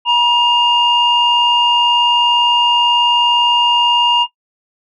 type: tone pair together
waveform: sine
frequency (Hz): 960 / 2821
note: B5 / F7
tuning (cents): -49 / +17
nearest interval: octave + perfect fifth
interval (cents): 1866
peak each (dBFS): -11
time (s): 0.05-4.27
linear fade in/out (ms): 50
effects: noise-tail reverb RT60 0.1 s tail -17 dB re dry + tanh soft clip ceiling -2 dBFS